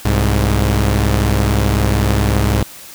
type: tone pair together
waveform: sawtooth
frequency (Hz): 65.41 / 103.83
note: C2 / G#2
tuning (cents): 0 / 0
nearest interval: minor sixth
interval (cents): 800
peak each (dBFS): -11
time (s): 0.05-2.63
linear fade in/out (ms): 5
effects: white hiss -36 dBFS RMS until 2.94 s